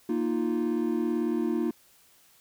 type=chord; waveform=triangle; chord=Bb suspended fourth; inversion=none; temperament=equal; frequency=233.1 / 311.1 / 349.2 Hz; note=Bb3 / Eb4 / F4; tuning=0 / 0 / 0 cents; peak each=-27 dBFS; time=0.09-1.71 s; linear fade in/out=5 ms; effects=tanh soft clip ceiling -15 dBFS + white hiss -60 dBFS RMS until 2.4 s